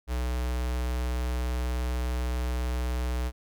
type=tone with notch filter; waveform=square; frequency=61.74 Hz; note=B1; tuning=in tune; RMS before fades=-29 dBFS; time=0.07-3.32 s; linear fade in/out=50 ms; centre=220 Hz; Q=1.7; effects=none